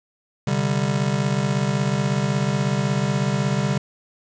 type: chord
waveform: square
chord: C suspended second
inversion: none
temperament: just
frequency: 130.81 / 147.16 / 196.22 Hz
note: C3 / D3 / G3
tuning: 0 / +4 / +2 cents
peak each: -25 / -25 / -24 dBFS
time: 0.47-3.78 s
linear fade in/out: 5 ms
effects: resampled to 16000 Hz + 7-bit